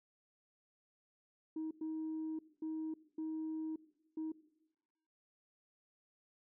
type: tone bursts at uneven times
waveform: sine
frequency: 316.1 Hz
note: D#4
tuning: 27 cents sharp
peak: -36 dBFS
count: 5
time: 1.56-1.71 / 1.81-2.39 / 2.62-2.94 / 3.18-3.76 / 4.17-4.32 s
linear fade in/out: 5 ms
effects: noise-tail reverb RT60 1.0 s tail -19 dB re dry + tanh soft clip ceiling -35 dBFS